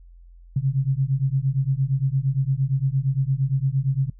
sine beating tone pair, 130.81 / 139.51 Hz, C3 / C#3, 0 / +11 cents, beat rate 8.7 Hz, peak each -22 dBFS, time 0.56-4.1 s, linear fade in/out 5 ms, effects noise-tail reverb RT60 0.1 s tail -25 dB re dry + added 43 Hz sine -44 dBFS peak until 4.19 s

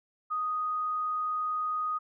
sine tone, 1244.5 Hz, D#6, in tune, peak -28 dBFS, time 0.3-1.99 s, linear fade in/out 20 ms, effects none

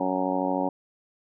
harmonic tone, 93.1 Hz, F#2, 11 cents sharp, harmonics 2 / 3 / 4 / 5 / 6 / 7 / 8 / 9 / 10, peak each -34 / -28 / -35 / -37 / -30 / -38 / -32 / -33 / -33 dBFS, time 0-0.69 s, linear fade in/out 5 ms, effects none

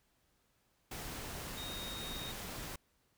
sine tone in noise, 3729 Hz, A#7, in tune, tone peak -44 dBFS, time 1.57-2.32 s, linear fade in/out 5 ms, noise pink, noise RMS -44 dBFS, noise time 0.91-2.76 s, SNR -3 dB, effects pink hiss -75 dBFS RMS until 3.17 s

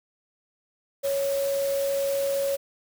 sine tone in noise, 554.4 Hz, C#5, in tune, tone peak -23 dBFS, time 1.03-2.57 s, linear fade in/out 20 ms, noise white, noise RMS -37 dBFS, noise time 1.03-2.57 s, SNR +11 dB, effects none

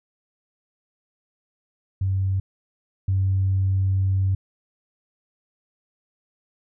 sine tone pair in turn, 95.7 / 95.7 Hz, G2 / G2, -41 / -41 cents, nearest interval unison, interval 0 cents, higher neither, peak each -19 / -17 dBFS, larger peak second, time 2.01-2.4 / 3.08-4.35 s, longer second, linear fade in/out 5 ms, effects tanh soft clip ceiling -13 dBFS

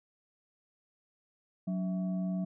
sine tone with frequency modulation, 185 Hz, F#3, in tune, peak -30 dBFS, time 1.67-2.45 s, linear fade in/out 10 ms, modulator 473 Hz, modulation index 0.41, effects none

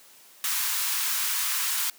white high-pass noise, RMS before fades -27 dBFS, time 0.44-1.9 s, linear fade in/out 2 ms, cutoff 920 Hz, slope 48 dB/octave, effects white hiss -53 dBFS RMS until 1.98 s + high-pass 200 Hz 12 dB/octave

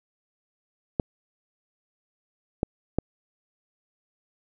clicks, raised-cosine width 2 ms, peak -9 dBFS, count 3, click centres 0.998 / 2.631 / 2.986 s, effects none

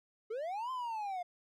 triangle linear two-way sweep, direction up then down, 415.3 to 1046.5 to 696 Hz, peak -34 dBFS, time 0.3-1.23 s, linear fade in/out 10 ms, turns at 0.71 s, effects none

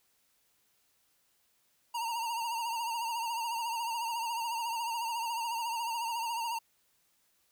square tone with vibrato, 926 Hz, A#5, 12 cents flat, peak -33 dBFS, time 1.94-6.59 s, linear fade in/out 10 ms, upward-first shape triangle, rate 14 Hz, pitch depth 71 cents each way, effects white hiss -72 dBFS RMS until 7.51 s

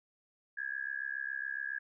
sine tone with amplitude modulation, 1661 Hz, G#6, in tune, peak -31 dBFS, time 0.57-1.79 s, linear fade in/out 10 ms, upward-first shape sine, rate 67.2 Hz, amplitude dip 100%, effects none

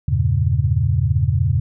sine chord, E diminished seventh, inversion none, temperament equal with one note detuned, 82.41 / 98 / 115.4 / 138.59 Hz, E2 / G2 / Bb2 / Db3, 0 / 0 / -17 / 0 cents, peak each -20 dBFS, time 0.08-1.6 s, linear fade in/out 5 ms, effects none

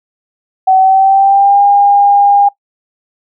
sine tone with pitch glide, 758 to 807.7 Hz, F#5 to G#5, +42 to -48 cents, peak -4 dBFS, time 0.67-2.49 s, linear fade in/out 10 ms, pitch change +110 cents, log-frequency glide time 0.77-1.62 s, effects noise-tail reverb RT60 0.1 s tail -19 dB re dry

